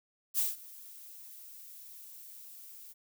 violet noise with ADSR envelope, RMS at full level -28 dBFS, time 0.34-2.94 s, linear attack 48 ms, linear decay 170 ms, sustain -22 dB, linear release 27 ms, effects none

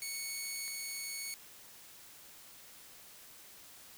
10% pulse tone pair in turn, 2217 / 2217 Hz, C#7 / C#7, 0 / 0 cents, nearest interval unison, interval 0 cents, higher neither, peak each -29 / -30 dBFS, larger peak first, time 0.02-0.68 / 0.68-1.34 s, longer neither, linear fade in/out 0 ms, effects white hiss -55 dBFS RMS until 3.97 s

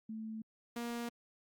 sine / sawtooth tone pair in turn, 220 / 236.5 Hz, A3 / A#3, 0 / +25 cents, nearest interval minor second, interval 125 cents, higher second, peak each -40 / -34 dBFS, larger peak second, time 0.09-0.42 / 0.76-1.09 s, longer neither, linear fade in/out 5 ms, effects Opus 48 kbps

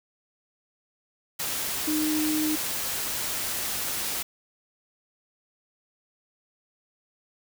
sine tone in noise, 307.7 Hz, D#4, 19 cents flat, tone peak -24 dBFS, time 1.87-2.56 s, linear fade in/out 10 ms, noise white, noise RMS -30 dBFS, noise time 1.39-4.23 s, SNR +3 dB, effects none

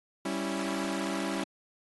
sawtooth chord, C# diminished, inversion second, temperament equal, 196 / 277.2 / 329.6 Hz, G3 / C#4 / E4, 0 / 0 / 0 cents, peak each -31 dBFS, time 0.25-1.44 s, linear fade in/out 5 ms, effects AAC 32 kbps

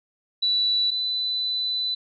sine tone pair in turn, 3951 / 3995 Hz, B7 / B7, 0 / +19 cents, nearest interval unison, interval 19 cents, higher second, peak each -19 / -23 dBFS, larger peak first, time 0.42-0.91 / 0.91-1.95 s, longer second, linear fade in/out 10 ms, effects none

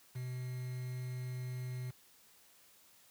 triangle tone with quantisation, 126.2 Hz, B2, 38 cents sharp, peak -36 dBFS, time 0.15-1.91 s, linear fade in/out 10 ms, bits 9, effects white hiss -64 dBFS RMS until 3.1 s + high-pass 60 Hz 12 dB/octave

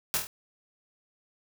white noise with echo, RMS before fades -27 dBFS, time 0.14-0.17 s, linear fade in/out 0 ms, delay 25 ms, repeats 4, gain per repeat -4 dB, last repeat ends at 0.27 s, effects none

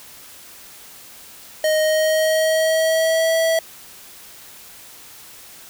square tone with pitch glide, 622.3 to 652.5 Hz, D#5 to E5, 0 to -18 cents, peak -16 dBFS, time 1.64-3.59 s, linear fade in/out 2 ms, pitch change +82 cents, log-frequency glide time 1.81-3.35 s, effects white hiss -42 dBFS RMS until 5.69 s

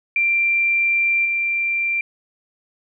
sine tone with level steps, 2364 Hz, D7, 11 cents sharp, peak -15 / -18 dBFS, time 0.16-2.01 s, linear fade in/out 2 ms, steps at 1.25 s, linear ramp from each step 5 ms, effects none

